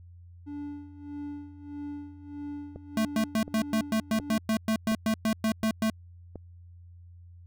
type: tone with tremolo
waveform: triangle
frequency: 289.9 Hz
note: D4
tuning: 22 cents flat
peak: -32 dBFS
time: 0.46-4.39 s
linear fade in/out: 20 ms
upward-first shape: sine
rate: 1.6 Hz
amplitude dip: 80%
type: click train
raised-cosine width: 2 ms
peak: -26 dBFS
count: 6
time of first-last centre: 2.76-6.357 s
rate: 1.39 Hz
type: tone bursts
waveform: square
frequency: 220 Hz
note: A3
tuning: in tune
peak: -24 dBFS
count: 16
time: 2.97-5.9 s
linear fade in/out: 2 ms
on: 80 ms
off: 110 ms
effects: added 87 Hz sine -47 dBFS peak until 7.46 s